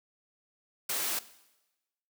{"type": "high-pass noise", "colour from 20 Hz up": "white", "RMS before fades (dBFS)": -32, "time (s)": [0.89, 1.19], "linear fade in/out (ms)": 5, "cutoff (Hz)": 230, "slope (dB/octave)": 12, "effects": ["noise-tail reverb RT60 1.0 s tail -17 dB re dry"]}